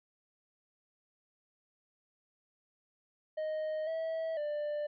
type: tone with pitch steps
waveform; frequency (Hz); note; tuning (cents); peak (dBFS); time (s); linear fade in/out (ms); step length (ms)
triangle; 622 / 648 / 593; D#5 / E5 / D5; -1 / -30 / +17; -31; 3.37-4.87; 10; 500
effects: resampled to 11025 Hz